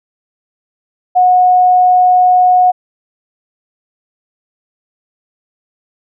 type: tone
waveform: sine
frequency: 729 Hz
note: F#5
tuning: 26 cents flat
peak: -5 dBFS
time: 1.15-2.72 s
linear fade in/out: 20 ms
effects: none